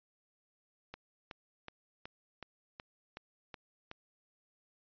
click train, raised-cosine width 0.3 ms, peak -28 dBFS, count 9, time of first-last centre 0.94-3.914 s, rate 2.69 Hz, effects resampled to 11025 Hz

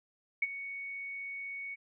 sine tone with ADSR envelope, 2226 Hz, C#7, 7 cents sharp, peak -24 dBFS, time 0.42-1.76 s, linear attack 6 ms, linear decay 33 ms, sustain -14 dB, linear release 26 ms, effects none

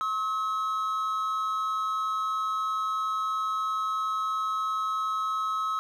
triangle tone pair together, 1082 / 1285 Hz, C#6 / E6, -42 / -45 cents, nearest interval minor third, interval 297 cents, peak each -33 / -25 dBFS, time 0.01-5.79 s, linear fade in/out 0 ms, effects none

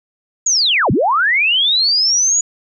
sine linear two-way sweep, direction down then up, 6890 to 89.4 to 6890 Hz, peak -11 dBFS, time 0.46-2.41 s, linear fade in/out 5 ms, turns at 0.91 s, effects none

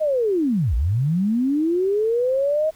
sine linear two-way sweep, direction down then up, 638 to 52.4 to 638 Hz, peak -17 dBFS, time 0-2.71 s, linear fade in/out 20 ms, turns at 0.75 s, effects pink hiss -53 dBFS RMS until 2.75 s

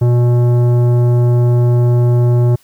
sine tone with tanh clipping, 121.2 Hz, B2, 32 cents flat, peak -10 dBFS, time 0.01-2.56 s, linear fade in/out 10 ms, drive 13 dB, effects white hiss -51 dBFS RMS until 2.63 s

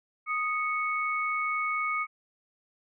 sine tone pair together, 1244.5 / 2214 Hz, D#6 / C#7, 0 / -3 cents, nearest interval minor seventh, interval 997 cents, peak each -29 / -30 dBFS, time 0.26-2.07 s, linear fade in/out 50 ms, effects none

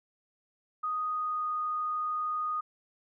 sine tone with pitch glide, 1244.5 to 1236.6 Hz, D#6 to D#6, 0 to -11 cents, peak -29 dBFS, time 0.83-2.61 s, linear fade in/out 10 ms, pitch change -11 cents, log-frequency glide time 1.06-1.51 s, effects none

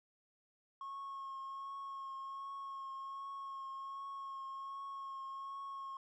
triangle tone with vibrato, 1089 Hz, C#6, 31 cents flat, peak -40 dBFS, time 0.81-5.97 s, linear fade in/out 2 ms, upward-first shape triangle, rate 1.3 Hz, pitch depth 20 cents each way, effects tanh soft clip ceiling -38 dBFS + resampled to 22050 Hz

